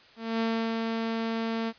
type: tone with ADSR envelope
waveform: sawtooth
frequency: 226.5 Hz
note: A#3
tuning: 50 cents flat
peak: -21 dBFS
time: 0.16-1.73 s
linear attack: 240 ms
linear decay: 330 ms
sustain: -3 dB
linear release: 49 ms
effects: white hiss -55 dBFS RMS until 1.78 s + resampled to 11025 Hz